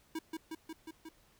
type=tone with echo; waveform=square; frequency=321.2 Hz; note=E4; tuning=45 cents flat; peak=-36 dBFS; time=0.15-0.19 s; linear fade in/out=5 ms; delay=180 ms; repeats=5; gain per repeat=-2 dB; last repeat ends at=1.09 s; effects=pink hiss -67 dBFS RMS until 1.39 s